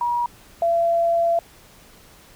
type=tone pair in turn; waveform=sine; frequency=958 / 677.4 Hz; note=A#5 / E5; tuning=+47 / +47 cents; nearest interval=tritone; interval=600 cents; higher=first; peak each=-19 / -16 dBFS; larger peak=second; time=0.01-0.26 / 0.62-1.39 s; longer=second; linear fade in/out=2 ms; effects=pink hiss -49 dBFS RMS until 2.35 s